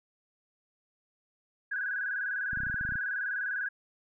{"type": "tone with vibrato", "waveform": "sine", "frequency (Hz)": 1568, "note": "G6", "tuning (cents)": 0, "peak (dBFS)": -30, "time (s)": [1.71, 3.69], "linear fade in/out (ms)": 10, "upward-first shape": "square", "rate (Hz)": 20, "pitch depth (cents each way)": 76}
{"type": "clicks", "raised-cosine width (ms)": 5, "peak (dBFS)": -29, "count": 12, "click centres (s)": [2.532, 2.573, 2.604, 2.634, 2.668, 2.699, 2.743, 2.811, 2.851, 2.891, 2.922, 2.956]}
{"effects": []}